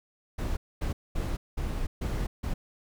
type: noise bursts at uneven times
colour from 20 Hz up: brown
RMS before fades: -30 dBFS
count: 6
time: 0.38-0.57 / 0.81-0.93 / 1.15-1.37 / 1.57-1.87 / 2.01-2.27 / 2.43-2.54 s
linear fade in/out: 10 ms
effects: none